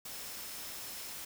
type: tone in noise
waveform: sine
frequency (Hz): 5274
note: E8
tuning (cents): 0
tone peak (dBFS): -53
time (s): 0.1-1.14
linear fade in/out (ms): 5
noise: white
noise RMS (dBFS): -44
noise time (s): 0.05-1.25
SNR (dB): -12
effects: none